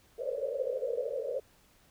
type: band-pass noise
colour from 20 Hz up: pink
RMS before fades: -34 dBFS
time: 0.18-1.4 s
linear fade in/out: 5 ms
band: 450 to 580 Hz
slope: 96 dB/octave
effects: pink hiss -64 dBFS RMS until 1.9 s